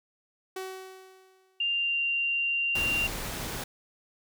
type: tone with exponential decay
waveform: sawtooth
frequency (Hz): 377.3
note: F#4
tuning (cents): +34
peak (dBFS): -29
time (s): 0.56-1.76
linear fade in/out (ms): 5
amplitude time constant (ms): 260
type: tone with pitch glide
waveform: sine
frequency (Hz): 2794 to 2773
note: F7 to F7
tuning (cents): 0 to -13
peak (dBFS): -25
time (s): 1.6-3.07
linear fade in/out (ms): 5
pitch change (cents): -13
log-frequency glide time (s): 1.7-2.02
type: noise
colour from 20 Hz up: pink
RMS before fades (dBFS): -35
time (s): 2.75-3.64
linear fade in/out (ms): 5
effects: none